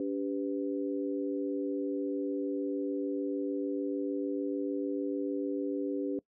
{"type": "tone cluster", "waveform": "sine", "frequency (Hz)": [285.8, 392.6, 499.2], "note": ["D4", "G4", "B4"], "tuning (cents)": [-47, 3, 19], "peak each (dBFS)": [-32, -36, -38], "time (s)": [0, 6.19], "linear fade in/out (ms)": 2, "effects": ["noise-tail reverb RT60 0.1 s tail -22 dB re dry"]}